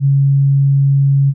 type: tone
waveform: sine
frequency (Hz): 138.59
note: C#3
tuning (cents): 0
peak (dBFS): -8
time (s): 0-1.34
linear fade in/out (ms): 50
effects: none